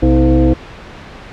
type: tone with frequency modulation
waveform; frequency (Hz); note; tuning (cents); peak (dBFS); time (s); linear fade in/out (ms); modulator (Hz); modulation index
sine; 130; C3; -11; -7; 0.02-0.54; 10; 191; 1.8
effects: pink hiss -33 dBFS RMS until 1.32 s + low-pass 3000 Hz 12 dB/octave